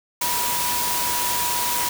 sine tone in noise, 970 Hz, B5, 31 cents flat, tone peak -26 dBFS, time 0.21-1.89 s, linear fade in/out 5 ms, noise white, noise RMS -24 dBFS, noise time 0.21-1.89 s, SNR -5 dB, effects none

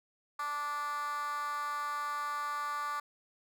10% pulse tone with high-pass filter, 292.2 Hz, D4, 9 cents flat, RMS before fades -36 dBFS, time 0.39-3 s, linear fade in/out 5 ms, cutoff 1100 Hz, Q 6.7, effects none

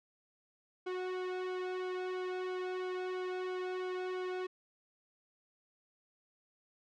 sawtooth tone with flanger, 367.9 Hz, F#4, 10 cents flat, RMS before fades -38 dBFS, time 0.86-4.47 s, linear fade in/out 10 ms, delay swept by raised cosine 1.1 to 1.72 ms, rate 3 Hz, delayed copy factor -0.95, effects low-pass 3000 Hz 12 dB/octave

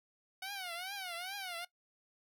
10% pulse tone with vibrato, 740 Hz, F#5, in tune, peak -32 dBFS, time 0.42-1.65 s, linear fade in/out 5 ms, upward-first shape triangle, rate 2.4 Hz, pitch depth 180 cents each way, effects noise-tail reverb RT60 0.1 s tail -19 dB re dry

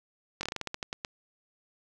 slowing click train, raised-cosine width 0.2 ms, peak -16 dBFS, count 12, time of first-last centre 0.41-1.048 s, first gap 21 ms, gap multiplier 1.19, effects none

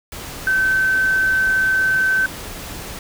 sine tone in noise, 1537 Hz, G6, 35 cents flat, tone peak -14 dBFS, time 0.47-2.26 s, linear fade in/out 2 ms, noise pink, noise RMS -32 dBFS, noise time 0.12-2.99 s, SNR +15 dB, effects none

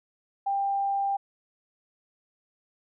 sine tone, 793 Hz, G5, 20 cents sharp, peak -24 dBFS, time 0.46-1.17 s, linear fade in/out 10 ms, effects none

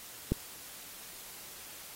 click, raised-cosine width 3 ms, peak -14 dBFS, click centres 0.32 s, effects white hiss -48 dBFS RMS until 1.95 s + AAC 48 kbps

